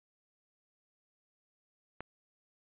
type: click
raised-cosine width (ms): 0.5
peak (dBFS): -25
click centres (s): 2.006
effects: resampled to 8000 Hz